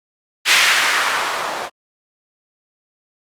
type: noise with low-pass filter sweep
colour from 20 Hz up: violet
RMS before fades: -17 dBFS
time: 0.45-1.7 s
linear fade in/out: 50 ms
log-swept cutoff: 2400 to 730 Hz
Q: 1.4
effects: Opus 48 kbps